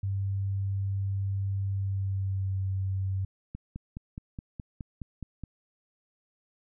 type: tone with pitch glide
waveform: sine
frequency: 98 to 95.82 Hz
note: G2 to G2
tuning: 0 to -39 cents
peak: -27 dBFS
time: 0.03-3.25 s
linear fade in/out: 5 ms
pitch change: -39 cents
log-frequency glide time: 1.7-2.58 s
type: click train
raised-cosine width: 5 ms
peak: -25 dBFS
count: 10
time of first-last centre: 3.55-5.437 s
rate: 4.77 Hz
effects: none